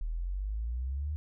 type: exponential sweep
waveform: sine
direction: up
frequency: 38 to 77.9 Hz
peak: -31 dBFS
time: 0.01-1.16 s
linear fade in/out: 0 ms
effects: none